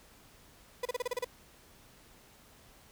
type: tone bursts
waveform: 35% pulse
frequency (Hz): 493.9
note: B4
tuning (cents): 0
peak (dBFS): -29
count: 8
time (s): 0.83-1.246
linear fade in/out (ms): 5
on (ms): 24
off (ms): 32
effects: pink hiss -59 dBFS RMS until 2.91 s